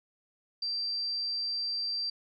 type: tone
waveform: sine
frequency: 4699 Hz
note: D8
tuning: in tune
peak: -30 dBFS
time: 0.62-2.1 s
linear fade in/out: 5 ms
effects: none